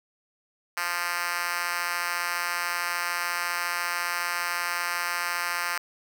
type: tone with high-pass filter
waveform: 5% pulse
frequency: 174.61 Hz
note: F3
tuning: in tune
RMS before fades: -29 dBFS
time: 0.77-5.78 s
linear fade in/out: 2 ms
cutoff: 1200 Hz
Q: 0.97
effects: none